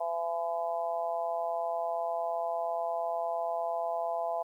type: harmonic tone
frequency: 168.6 Hz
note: E3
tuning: 39 cents sharp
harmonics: 3 / 4 / 5 / 6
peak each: -41 / -31 / -37 / -40 dBFS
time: 0-4.43 s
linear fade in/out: 10 ms
effects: 11-bit